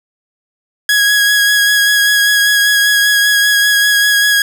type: tone with vibrato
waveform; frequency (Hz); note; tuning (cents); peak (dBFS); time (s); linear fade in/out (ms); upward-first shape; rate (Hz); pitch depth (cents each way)
sawtooth; 1661.2; G#6; 0; -5; 0.89-4.42; 2; sine; 5.1; 17
effects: none